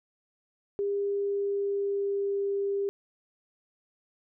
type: tone with pitch glide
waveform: sine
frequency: 402.3 to 398.6 Hz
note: G4 to G4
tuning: +45 to +29 cents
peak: -26 dBFS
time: 0.79-2.89 s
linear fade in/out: 0 ms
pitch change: -16 cents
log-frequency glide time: 0.91-2.43 s
effects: none